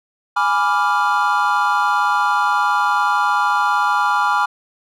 triangle chord, G# diminished seventh, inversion none, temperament equal, 830.6 / 987.8 / 1174.7 / 1396.9 Hz, G#5 / B5 / D6 / F6, 0 / 0 / 0 / 0 cents, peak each -18 dBFS, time 0.36-4.46 s, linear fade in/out 10 ms, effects none

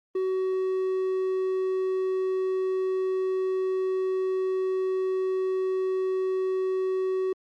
triangle tone, 376 Hz, F#4, 28 cents sharp, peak -22 dBFS, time 0.15-7.33 s, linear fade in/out 5 ms, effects Opus 32 kbps

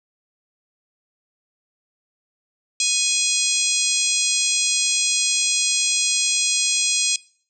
harmonic tone, 830.6 Hz, G#5, in tune, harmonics 3 / 4 / 5 / 6 / 7 / 8 / 9 / 10, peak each -26 / -26 / -26 / -26 / -26 / -26 / -26 / -26 dBFS, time 2.8-7.16 s, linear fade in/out 2 ms, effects noise-tail reverb RT60 0.5 s tail -22 dB re dry

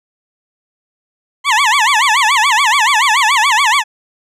20% pulse tone with vibrato, 987.8 Hz, B5, in tune, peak -4 dBFS, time 1.44-3.84 s, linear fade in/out 50 ms, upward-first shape sine, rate 7 Hz, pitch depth 270 cents each way, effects low-pass 8000 Hz 12 dB/octave

